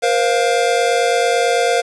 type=chord; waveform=square; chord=Bb suspended second; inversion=none; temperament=equal with one note detuned; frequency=474.3 / 523.3 / 698.5 Hz; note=Bb4 / C5 / F5; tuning=+30 / 0 / 0 cents; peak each=-18 / -20 / -18 dBFS; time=0.02-1.82 s; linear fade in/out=20 ms; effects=resampled to 22050 Hz + 7-bit